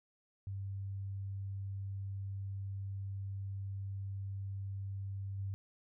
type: tone with level steps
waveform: sine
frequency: 98 Hz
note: G2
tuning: in tune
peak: -38 / -36 dBFS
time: 0.47-5.54 s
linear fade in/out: 0 ms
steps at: 5.38 s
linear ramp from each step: 10 ms
effects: none